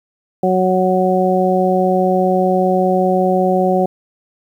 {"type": "harmonic tone", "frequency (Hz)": 185.1, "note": "F#3", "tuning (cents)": 1, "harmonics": [1, 2, 3, 4], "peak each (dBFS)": [-17, -17, -17, -17], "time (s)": [0.43, 3.86], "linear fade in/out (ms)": 5, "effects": ["8-bit"]}